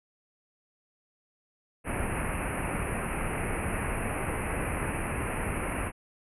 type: band-stop noise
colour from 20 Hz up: pink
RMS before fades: -31 dBFS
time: 1.84-5.92 s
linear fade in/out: 50 ms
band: 2700 to 9400 Hz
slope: 96 dB/octave
effects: resampled to 24000 Hz